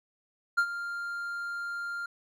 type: tone with ADSR envelope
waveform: triangle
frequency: 1396.9 Hz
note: F6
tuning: in tune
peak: -18 dBFS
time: 0.57-2.06 s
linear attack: 15 ms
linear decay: 70 ms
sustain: -13 dB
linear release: 4 ms
effects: none